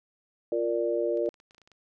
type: chord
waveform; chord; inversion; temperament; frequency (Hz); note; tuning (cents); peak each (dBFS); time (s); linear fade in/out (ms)
sine; Bb major; second; equal; 349.2 / 466.2 / 587.3; F4 / Bb4 / D5; 0 / 0 / 0; -29; 0.52-1.29; 2
type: clicks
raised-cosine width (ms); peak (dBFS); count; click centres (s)
0.2; -39; 11; 1.173 / 1.26 / 1.292 / 1.342 / 1.401 / 1.509 / 1.547 / 1.581 / 1.617 / 1.675 / 1.717
effects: none